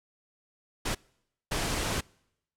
pink noise bursts at uneven times, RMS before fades -30 dBFS, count 2, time 0.85-0.95 / 1.51-2.01 s, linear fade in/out 10 ms, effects noise-tail reverb RT60 0.8 s tail -26 dB re dry + low-pass 10000 Hz 12 dB/octave

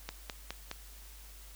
click train, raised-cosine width 0.2 ms, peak -20 dBFS, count 4, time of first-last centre 0.09-0.714 s, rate 4.81 Hz, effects added 50 Hz sine -50 dBFS peak until 1.55 s + white hiss -55 dBFS RMS until 1.55 s

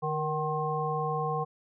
harmonic tone with a mistuned harmonic, 152.5 Hz, D#3, 34 cents flat, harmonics 1 / 3 / 5 / 7, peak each -33 / -33 / -33 / -33 dBFS, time 0.02-1.45 s, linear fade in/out 20 ms, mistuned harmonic 3, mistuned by +44 cents, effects none

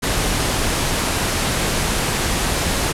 pink low-pass noise, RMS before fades -20 dBFS, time 0.02-2.93 s, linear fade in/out 20 ms, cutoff 12000 Hz, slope 48 dB/octave, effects none

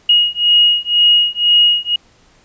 sine beating tone pair, 2880 / 2882 Hz, F#7 / F#7, -47 / -46 cents, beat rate 2 Hz, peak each -12 dBFS, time 0.09-1.96 s, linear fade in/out 5 ms, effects pink hiss -51 dBFS RMS until 2.44 s + resampled to 16000 Hz

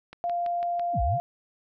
click train, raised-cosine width 0.3 ms, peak -26 dBFS, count 5, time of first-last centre 0.13-0.796 s, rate 6.01 Hz
sine tone, 696 Hz, F5, 6 cents flat, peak -25 dBFS, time 0.24-1.2 s, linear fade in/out 0 ms
sine exponential two-way sweep, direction down then up, 360.9 to 53.8 to 163.7 Hz, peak -24 dBFS, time 0.93-1.19 s, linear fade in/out 50 ms, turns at 1.02 s
effects none

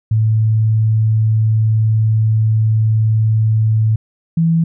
sine tone pair in turn, 109.9 / 165.02 Hz, A2 / E3, -2 / +2 cents, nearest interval perfect fifth, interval 704 cents, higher second, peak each -10 dBFS, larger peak neither, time 0.11-3.96 / 4.37-4.64 s, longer first, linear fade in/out 5 ms, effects none

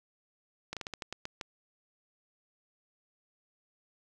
slowing click train, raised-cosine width 0.2 ms, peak -20 dBFS, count 9, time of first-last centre 0.73-1.412 s, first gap 37 ms, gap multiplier 1.23, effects none

